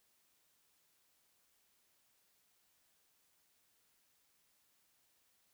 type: silence
effects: white hiss -75 dBFS RMS until 5.53 s